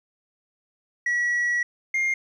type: tone pair in turn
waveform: sine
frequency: 1930 / 2120 Hz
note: B6 / C7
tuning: -40 / +22 cents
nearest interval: major second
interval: 162 cents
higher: second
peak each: -18 dBFS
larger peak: neither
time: 1.06-1.63 / 1.94-2.14 s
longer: first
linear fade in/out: 5 ms
effects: tanh soft clip ceiling -20 dBFS + 10-bit